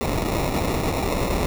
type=noise with sample-and-hold; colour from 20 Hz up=pink; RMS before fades=-23 dBFS; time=0.01-1.46 s; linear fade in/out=0 ms; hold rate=1575 Hz; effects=none